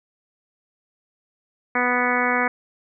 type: harmonic tone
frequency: 246.9 Hz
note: B3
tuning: in tune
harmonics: 1 / 2 / 3 / 4 / 5 / 6 / 7 / 8 / 9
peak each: -27 / -27 / -27 / -27 / -27 / -27 / -27 / -27 / -27 dBFS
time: 1.75-2.48 s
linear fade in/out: 5 ms
effects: none